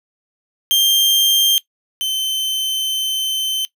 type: tone pair in turn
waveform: 40% pulse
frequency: 3175 / 3081 Hz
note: G7 / G7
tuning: +21 / -31 cents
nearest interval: minor second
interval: 52 cents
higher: first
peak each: -10 / -17 dBFS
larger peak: first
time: 0.71-1.58 / 2.01-3.65 s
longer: second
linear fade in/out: 0 ms
effects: noise-tail reverb RT60 0.1 s tail -19 dB re dry

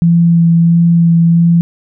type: tone with vibrato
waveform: sine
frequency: 168.5 Hz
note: E3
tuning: 38 cents sharp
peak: -5 dBFS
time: 0.02-1.61 s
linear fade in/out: 0 ms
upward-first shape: sine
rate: 1.5 Hz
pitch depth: 12 cents each way
effects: none

